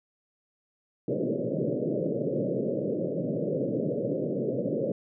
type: band-pass noise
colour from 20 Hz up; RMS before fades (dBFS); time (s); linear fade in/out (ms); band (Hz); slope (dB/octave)
white; -29; 1.08-4.92; 2; 120 to 590; 96
effects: none